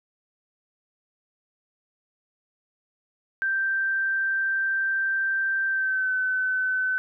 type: tone with pitch glide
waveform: sine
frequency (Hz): 1568 to 1517.2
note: G6 to F#6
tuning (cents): 0 to +43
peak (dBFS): -22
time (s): 3.42-6.98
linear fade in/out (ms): 0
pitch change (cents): -57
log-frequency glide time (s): 5.68-6.12
effects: none